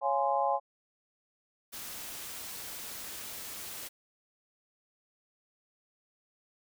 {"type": "chord", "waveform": "sine", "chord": "Db major seventh", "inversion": "none", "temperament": "just", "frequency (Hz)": [554.4, 693, 831.5, 1039.4], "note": ["Db5", "F5", "Ab5", "C6"], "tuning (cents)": [0, -14, 2, -12], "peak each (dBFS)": [-32, -33, -29, -33], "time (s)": [0.01, 0.6], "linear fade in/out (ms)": 50}
{"type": "noise", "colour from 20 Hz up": "white", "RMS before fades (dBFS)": -42, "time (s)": [1.72, 3.89], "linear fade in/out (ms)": 20}
{"effects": []}